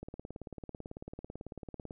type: click train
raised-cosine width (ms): 2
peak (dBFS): -29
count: 35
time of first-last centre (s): 0.03-1.908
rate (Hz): 18.1
effects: none